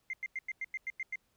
sine tone bursts, 2093 Hz, C7, in tune, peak -33 dBFS, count 9, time 0.1-1.157 s, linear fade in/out 2 ms, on 33 ms, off 95 ms, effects tanh soft clip ceiling -29 dBFS + pink hiss -75 dBFS RMS until 1.36 s

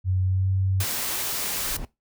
sine tone with pitch glide, 93 to 95.28 Hz, F#2 to G2, +9 to -49 cents, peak -20 dBFS, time 0.04-0.85 s, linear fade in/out 50 ms, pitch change +42 cents, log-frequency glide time 0.23-0.49 s
white noise, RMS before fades -28 dBFS, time 0.8-1.77 s, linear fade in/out 5 ms
brown noise with exponential growth, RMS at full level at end -29 dBFS, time 1.34-1.85 s, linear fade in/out 2 ms, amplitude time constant 110 ms
effects noise-tail reverb RT60 0.2 s tail -19 dB re dry

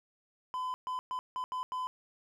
triangle tone bursts at uneven times, 1013 Hz, B5, 44 cents sharp, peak -31 dBFS, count 6, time 0.54-0.74 / 0.87-0.99 / 1.11-1.19 / 1.36-1.44 / 1.52-1.63 / 1.72-1.87 s, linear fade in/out 0 ms, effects none

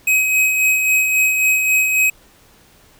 square tone with tremolo, 2535 Hz, D#7, 32 cents sharp, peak -12 dBFS, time 0.07-2.1 s, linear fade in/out 5 ms, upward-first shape sine, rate 3.7 Hz, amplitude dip 40%, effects pink hiss -50 dBFS RMS until 2.99 s

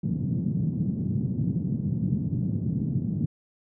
white band-pass noise, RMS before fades -27 dBFS, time 0.03-3.26 s, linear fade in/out 5 ms, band 110 to 200 Hz, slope 24 dB/octave, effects none

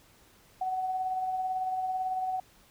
sine tone with tremolo, 748 Hz, F#5, 19 cents sharp, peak -27 dBFS, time 0.61-2.4 s, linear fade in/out 5 ms, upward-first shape sine, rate 18 Hz, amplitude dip 35%, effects pink hiss -60 dBFS RMS until 2.7 s

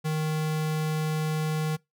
square tone, 155.56 Hz, D#3, in tune, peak -26 dBFS, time 0.04-1.77 s, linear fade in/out 20 ms, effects noise-tail reverb RT60 0.2 s tail -24 dB re dry

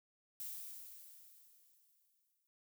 violet noise with exponential decay, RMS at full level -44 dBFS, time 0.4-2.47 s, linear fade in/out 0 ms, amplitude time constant 450 ms, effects none

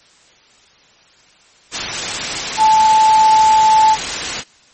sine tone in noise, 873 Hz, A5, 14 cents flat, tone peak -7 dBFS, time 2.57-3.97 s, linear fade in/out 50 ms, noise white, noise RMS -20 dBFS, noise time 1.71-4.44 s, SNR +10 dB, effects white hiss -49 dBFS RMS until 4.73 s + MP3 32 kbps

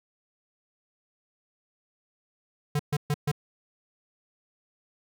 square tone bursts, 146.83 Hz, D3, in tune, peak -24 dBFS, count 4, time 2.75-3.316 s, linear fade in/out 5 ms, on 44 ms, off 130 ms, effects none

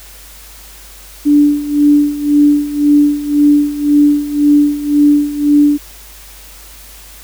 sine tone with tremolo, 292.3 Hz, D4, 8 cents flat, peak -4 dBFS, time 1.25-5.78 s, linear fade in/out 20 ms, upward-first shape sine, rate 1.9 Hz, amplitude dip 80%, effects added 50 Hz sine -38 dBFS peak until 7.23 s + white hiss -37 dBFS RMS until 7.23 s

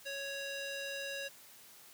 square tone with band-pass filter, 554.4 Hz, C#5, in tune, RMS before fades -41 dBFS, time 0.05-1.29 s, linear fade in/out 20 ms, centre 3200 Hz, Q 0.76, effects white hiss -57 dBFS RMS until 1.93 s + high-pass 80 Hz 12 dB/octave

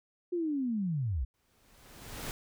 sine linear sweep, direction down, 361.7 to 53.3 Hz, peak -29 dBFS, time 0.32-1.25 s, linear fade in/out 10 ms
pink noise with exponential growth, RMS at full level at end -37 dBFS, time 1.34-2.31 s, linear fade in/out 0 ms, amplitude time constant 210 ms
effects none

